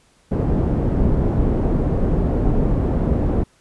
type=low-pass noise; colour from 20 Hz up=pink; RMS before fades=-18 dBFS; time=0.31-3.44 s; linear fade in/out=10 ms; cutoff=420 Hz; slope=12 dB/octave; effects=pink hiss -57 dBFS RMS until 3.6 s + resampled to 24000 Hz